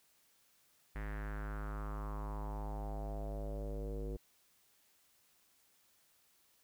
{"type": "tone with low-pass filter sweep", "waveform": "square", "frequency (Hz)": 51.91, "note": "G#1", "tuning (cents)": 0, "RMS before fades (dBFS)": -41, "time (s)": [0.95, 4.17], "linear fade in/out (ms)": 10, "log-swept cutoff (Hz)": [1900, 430], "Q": 4, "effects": ["white hiss -71 dBFS RMS until 6.63 s"]}